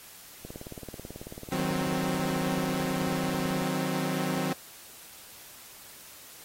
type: click train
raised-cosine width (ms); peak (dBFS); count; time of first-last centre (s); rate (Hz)
2; -27; 59; 0.45-3.619; 18.3
type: chord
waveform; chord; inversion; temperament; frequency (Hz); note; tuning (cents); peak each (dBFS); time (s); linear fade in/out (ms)
sawtooth; C diminished; first; equal; 155.56 / 185 / 261.6; Eb3 / Gb3 / C4; 0 / 0 / 0; -30 / -28 / -28; 1.52-4.53; 2
effects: white hiss -49 dBFS RMS until 6.44 s + AAC 48 kbps